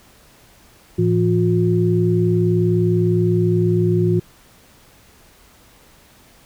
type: tone cluster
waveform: sine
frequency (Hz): 109.8 / 169.6 / 358.1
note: A2 / E3 / F4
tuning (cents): -3 / +50 / +43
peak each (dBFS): -18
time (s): 0.98-4.2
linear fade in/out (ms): 10
effects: pink hiss -50 dBFS RMS until 6.45 s